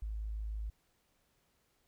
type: tone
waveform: sine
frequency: 53.4 Hz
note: G#1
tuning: 49 cents sharp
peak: -36 dBFS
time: 0.02-0.7 s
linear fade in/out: 5 ms
effects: pink hiss -75 dBFS RMS until 1.87 s